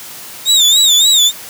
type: tone with vibrato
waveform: 30% pulse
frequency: 3673 Hz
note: A#7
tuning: 26 cents flat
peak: -4 dBFS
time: 0.45-1.32 s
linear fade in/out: 50 ms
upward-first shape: sine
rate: 3.5 Hz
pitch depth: 110 cents each way
effects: white hiss -31 dBFS RMS until 1.49 s + high-pass 80 Hz 12 dB/octave